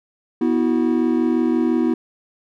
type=chord; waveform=triangle; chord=B suspended fourth; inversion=none; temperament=equal with one note detuned; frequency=246.9 / 324.2 / 370 Hz; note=B3 / E4 / F#4; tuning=0 / -29 / 0 cents; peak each=-17 / -17 / -22 dBFS; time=0.41-1.94 s; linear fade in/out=5 ms; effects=none